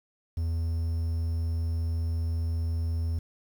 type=tone with quantisation; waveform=triangle; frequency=82.7 Hz; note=E2; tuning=6 cents sharp; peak=-24 dBFS; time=0.37-3.19 s; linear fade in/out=5 ms; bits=9; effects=none